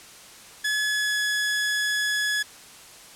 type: tone with pitch glide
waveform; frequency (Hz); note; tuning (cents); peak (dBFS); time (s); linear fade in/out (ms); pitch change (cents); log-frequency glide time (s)
sawtooth; 1704 to 1693.2; G#6 to G#6; +44 to +33; -19; 0.64-2.43; 10; -11; 0.84-1.19
effects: white hiss -46 dBFS RMS until 3.15 s + low-pass 10000 Hz 12 dB/octave